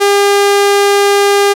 sawtooth tone, 402.8 Hz, G4, 47 cents sharp, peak -3 dBFS, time 0-1.54 s, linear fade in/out 20 ms, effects low-pass 12000 Hz 12 dB/octave

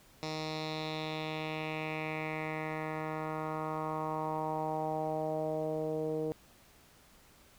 10% pulse tone with low-pass filter sweep, 156.2 Hz, D#3, 7 cents sharp, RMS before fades -36 dBFS, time 0.23-6.32 s, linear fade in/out 0 ms, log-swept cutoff 5000 to 450 Hz, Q 3.1, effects pink hiss -61 dBFS RMS until 7.58 s

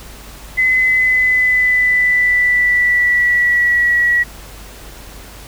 sine tone with pitch glide, 2029 to 1927.3 Hz, B6 to B6, +46 to -43 cents, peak -10 dBFS, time 0.57-4.24 s, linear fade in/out 20 ms, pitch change -89 cents, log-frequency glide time 0.8-3.96 s, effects added 50 Hz sine -36 dBFS peak until 5.47 s + pink hiss -37 dBFS RMS until 5.47 s

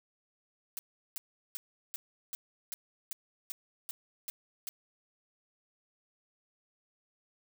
blue noise bursts, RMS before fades -39 dBFS, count 11, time 0.77-4.69 s, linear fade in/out 0 ms, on 20 ms, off 370 ms, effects none

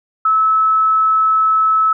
sine tone, 1300 Hz, E6, 24 cents flat, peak -10 dBFS, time 0.25-1.93 s, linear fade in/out 5 ms, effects none

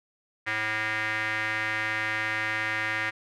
square tone with band-pass filter, 108.6 Hz, A2, 22 cents flat, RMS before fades -29 dBFS, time 0.46-3.11 s, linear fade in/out 20 ms, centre 1900 Hz, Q 4.1, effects none

